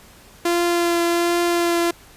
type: tone with vibrato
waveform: sawtooth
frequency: 343.8 Hz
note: F4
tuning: 27 cents flat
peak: -13 dBFS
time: 0.45-1.91 s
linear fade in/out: 5 ms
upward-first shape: triangle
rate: 1.3 Hz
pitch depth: 14 cents each way
effects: pink hiss -47 dBFS RMS until 2.16 s + resampled to 32000 Hz